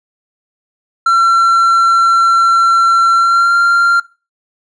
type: tone with pitch glide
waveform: triangle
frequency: 1357 to 1385.5 Hz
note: E6 to F6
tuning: +50 to -14 cents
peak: -5 dBFS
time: 1.06-4 s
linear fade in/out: 5 ms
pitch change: +36 cents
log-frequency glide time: 3.15-3.55 s
effects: noise-tail reverb RT60 0.3 s tail -20 dB re dry + resampled to 22050 Hz